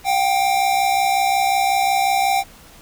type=tone pair together; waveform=square; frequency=718.5 / 784 Hz; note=F5 / G5; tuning=+49 / 0 cents; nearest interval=major second; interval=151 cents; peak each=-23 / -17 dBFS; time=0.04-2.44 s; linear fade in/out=50 ms; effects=pink hiss -45 dBFS RMS until 2.81 s